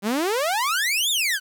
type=exponential two-way sweep; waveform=sawtooth; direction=up then down; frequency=190.9 to 3729 to 1455 Hz; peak=-17 dBFS; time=0.02-1.4 s; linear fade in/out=50 ms; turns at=1.1 s; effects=9-bit